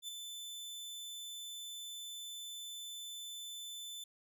sawtooth tone with ADSR envelope, 3520 Hz, A7, in tune, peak -36 dBFS, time 0.02-4.04 s, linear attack 64 ms, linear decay 5 ms, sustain -5 dB, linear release 5 ms, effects none

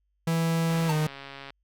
45% pulse tone with pitch glide, 164.81 to 153.77 Hz, E3 to D#3, 0 to -20 cents, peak -23 dBFS, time 0.27-1.07 s, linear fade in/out 5 ms, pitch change -120 cents, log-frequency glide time 0.87-0.93 s
click train, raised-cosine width 0.3 ms, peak -25 dBFS, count 112, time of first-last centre 0.7-1.504 s, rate 138 Hz
square tone with exponential decay, 898 Hz, A5, 35 cents sharp, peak -26 dBFS, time 0.89-1.02 s, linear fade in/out 5 ms, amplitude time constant 27 ms
effects added 50 Hz sine -70 dBFS peak until 1.63 s

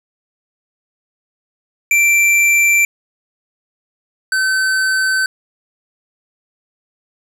square tone pair in turn, 2349 / 1532 Hz, D7 / G6, 0 / -40 cents, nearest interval perfect fifth, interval 740 cents, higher first, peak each -10 / -14 dBFS, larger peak first, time 1.91-2.85 / 4.32-5.26 s, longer neither, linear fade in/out 2 ms, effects low-pass 12000 Hz 12 dB/octave + 7-bit

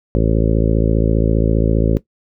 harmonic tone, 55 Hz, A1, in tune, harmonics 1 / 2 / 3 / 4 / 5 / 6 / 7 / 8 / 9 / 10, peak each -16 / -19 / -21 / -22 / -23 / -24 / -24 / -25 / -26 / -26 dBFS, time 0.15-1.97 s, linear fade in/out 0 ms, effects noise-tail reverb RT60 0.1 s tail -17 dB re dry

